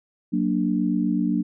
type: chord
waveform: sine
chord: Gb augmented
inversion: none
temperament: equal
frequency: 185 / 233.1 / 293.7 Hz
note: Gb3 / Bb3 / D4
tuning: 0 / 0 / 0 cents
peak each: -24 dBFS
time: 0.32-1.43 s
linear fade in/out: 20 ms
effects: none